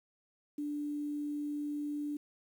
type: tone with quantisation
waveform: sine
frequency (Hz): 293.7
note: D4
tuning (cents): 0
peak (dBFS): -34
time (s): 0.58-2.17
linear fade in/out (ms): 5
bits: 10
effects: none